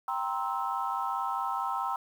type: chord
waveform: sine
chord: C dominant seventh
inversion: second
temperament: just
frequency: 784.9 / 941.9 / 1046.5 / 1308.1 Hz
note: G5 / Bb5 / C6 / E6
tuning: +2 / +18 / 0 / -14 cents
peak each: -34 dBFS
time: 0.08-1.96 s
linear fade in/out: 2 ms
effects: tanh soft clip ceiling -18 dBFS + 9-bit